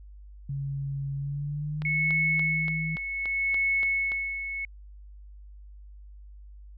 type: tone with pitch glide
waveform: sine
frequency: 138.59 to 159.2 Hz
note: C#3 to D#3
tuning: 0 to +40 cents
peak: -29 dBFS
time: 0.49-2.96 s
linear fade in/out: 5 ms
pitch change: +240 cents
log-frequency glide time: 1.15-2.15 s
type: click train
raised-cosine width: 0.3 ms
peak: -23 dBFS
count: 9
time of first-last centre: 1.82-4.119 s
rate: 3.48 Hz
type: tone with tremolo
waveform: sine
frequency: 2200 Hz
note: C#7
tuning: 14 cents flat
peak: -22 dBFS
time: 1.85-4.65 s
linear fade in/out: 2 ms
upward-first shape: sine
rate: 0.67 Hz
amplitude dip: 65%
effects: added 50 Hz sine -44 dBFS peak until 6.77 s